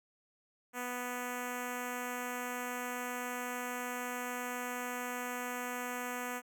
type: tone with notch filter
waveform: 5% pulse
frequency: 246.9 Hz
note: B3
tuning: in tune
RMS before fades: -39 dBFS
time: 0.73-6.42 s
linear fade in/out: 50 ms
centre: 3800 Hz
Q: 0.85
effects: none